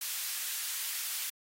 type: high-pass noise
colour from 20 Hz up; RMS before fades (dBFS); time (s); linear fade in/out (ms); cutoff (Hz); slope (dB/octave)
white; -36; 0.01-1.3; 5; 1700; 12
effects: AAC 48 kbps